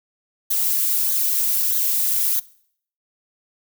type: noise with flanger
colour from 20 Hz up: violet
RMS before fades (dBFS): -20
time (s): 0.5-2.4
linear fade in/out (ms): 10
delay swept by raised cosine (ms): 0.38 to 2.68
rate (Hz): 1.6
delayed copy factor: -0.5
effects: noise-tail reverb RT60 0.6 s tail -21 dB re dry